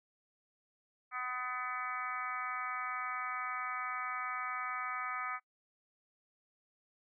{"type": "harmonic tone", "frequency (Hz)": 251.1, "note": "B3", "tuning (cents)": 29, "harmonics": [3, 4, 5, 6, 7, 8, 9], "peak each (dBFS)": [-47, -49, -38, -48, -47, -46, -45], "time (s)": [1.11, 5.4], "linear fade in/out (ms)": 50, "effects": ["noise-tail reverb RT60 0.1 s tail -24 dB re dry"]}